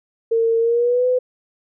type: tone with pitch glide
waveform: sine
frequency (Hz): 456.3 to 503.4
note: A#4 to B4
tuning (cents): -37 to +33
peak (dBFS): -14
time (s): 0.31-1.19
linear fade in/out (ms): 10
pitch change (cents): +170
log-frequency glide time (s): 0.59-1.07
effects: none